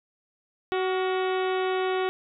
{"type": "harmonic tone with a mistuned harmonic", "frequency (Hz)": 374.5, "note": "F#4", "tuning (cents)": 21, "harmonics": [1, 2, 3, 4, 5, 6, 7, 8, 9, 10], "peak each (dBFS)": [-25, -31, -35, -37, -39, -41, -42, -43, -44, -45], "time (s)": [0.72, 2.09], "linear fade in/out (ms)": 0, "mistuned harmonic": 4, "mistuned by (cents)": -69, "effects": []}